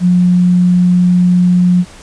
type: tone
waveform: sine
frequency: 178.8 Hz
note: F3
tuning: 41 cents sharp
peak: -6 dBFS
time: 0-1.85 s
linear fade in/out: 50 ms
effects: pink hiss -37 dBFS RMS until 2.02 s + resampled to 22050 Hz